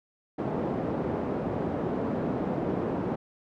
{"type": "band-pass noise", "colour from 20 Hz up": "pink", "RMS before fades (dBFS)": -30, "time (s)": [0.38, 3.16], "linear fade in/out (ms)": 10, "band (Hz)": [180, 580], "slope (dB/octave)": 12, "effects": []}